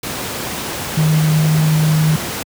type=tone in noise; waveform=sine; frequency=155.56 Hz; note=D#3; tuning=in tune; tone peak=-10 dBFS; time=0.97-2.16 s; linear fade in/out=5 ms; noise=pink; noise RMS=-23 dBFS; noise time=0.03-2.43 s; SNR=+10 dB; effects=high-pass 100 Hz 12 dB/octave